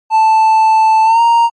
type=tone with pitch glide; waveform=triangle; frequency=880 to 931.3 Hz; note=A5 to A#5; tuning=0 to -2 cents; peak=-4 dBFS; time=0.1-1.5 s; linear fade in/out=50 ms; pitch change=+98 cents; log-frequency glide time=1.04-1.21 s; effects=MP3 48 kbps